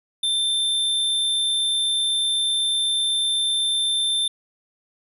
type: tone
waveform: square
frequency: 3566 Hz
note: A7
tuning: 22 cents sharp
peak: -20 dBFS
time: 0.23-4.28 s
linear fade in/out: 5 ms
effects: resampled to 32000 Hz